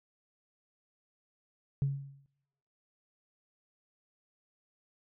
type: tone with exponential decay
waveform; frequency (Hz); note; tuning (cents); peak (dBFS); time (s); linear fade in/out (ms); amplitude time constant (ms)
sine; 138.59; C#3; 0; -23; 1.82-2.26; 0; 95
effects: noise-tail reverb RT60 0.9 s tail -24 dB re dry + tanh soft clip ceiling -22 dBFS